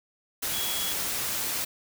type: tone in noise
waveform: sine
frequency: 3342 Hz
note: G#7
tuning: 10 cents sharp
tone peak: -33 dBFS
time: 0.53-0.93 s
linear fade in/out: 10 ms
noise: white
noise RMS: -30 dBFS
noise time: 0.42-1.65 s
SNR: -6 dB
effects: none